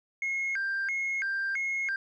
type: tone with vibrato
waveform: sine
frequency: 1850 Hz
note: A#6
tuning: 14 cents flat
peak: -26 dBFS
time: 0.22-1.96 s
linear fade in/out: 2 ms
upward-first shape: square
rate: 1.5 Hz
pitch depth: 270 cents each way
effects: tanh soft clip ceiling -26 dBFS